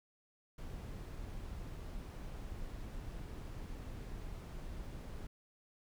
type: noise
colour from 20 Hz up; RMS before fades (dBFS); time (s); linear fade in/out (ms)
brown; -45; 0.58-5.27; 5
effects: none